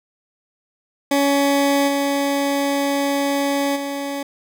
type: tone with level steps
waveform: 20% pulse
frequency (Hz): 280.7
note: C#4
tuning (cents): +22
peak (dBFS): -10 / -13 / -19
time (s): 1.11-4.23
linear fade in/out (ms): 5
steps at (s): 1.87 / 3.75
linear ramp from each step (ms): 20
effects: none